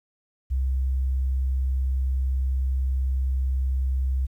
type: tone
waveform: sine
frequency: 65.41 Hz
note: C2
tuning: in tune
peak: -21 dBFS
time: 0.5-4.27 s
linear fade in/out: 20 ms
effects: 10-bit